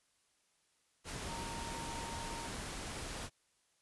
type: tone in noise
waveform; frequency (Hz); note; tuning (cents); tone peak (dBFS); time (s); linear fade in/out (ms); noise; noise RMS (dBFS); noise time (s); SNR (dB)
sine; 924; A#5; -16; -45; 1.26-2.51; 50; pink; -43; 1.04-3.3; -5
effects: white hiss -75 dBFS RMS until 3.81 s + resampled to 24000 Hz